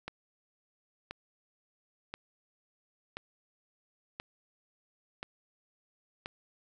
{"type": "click train", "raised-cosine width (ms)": 0.3, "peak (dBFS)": -22, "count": 7, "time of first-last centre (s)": [0.08, 6.259], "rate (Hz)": 0.971, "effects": []}